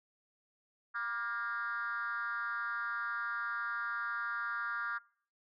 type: tone with frequency modulation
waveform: sine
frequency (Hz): 1405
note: F6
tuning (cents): +10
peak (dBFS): -33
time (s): 0.94-4.99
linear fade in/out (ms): 20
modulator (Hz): 222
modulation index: 1.2
effects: noise-tail reverb RT60 0.5 s tail -23 dB re dry + tanh soft clip ceiling -30 dBFS